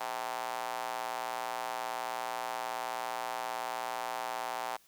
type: tone with high-pass filter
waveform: square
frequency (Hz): 59.4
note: A#1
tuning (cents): +33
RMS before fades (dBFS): -37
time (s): 0-4.77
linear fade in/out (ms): 10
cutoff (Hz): 810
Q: 3.1
effects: white hiss -64 dBFS RMS until 4.87 s